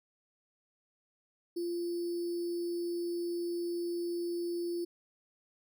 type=tone with sample-and-hold; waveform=sine; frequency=345.6 Hz; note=F4; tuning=18 cents flat; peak=-32 dBFS; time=1.56-4.85 s; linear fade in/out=10 ms; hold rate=4900 Hz; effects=none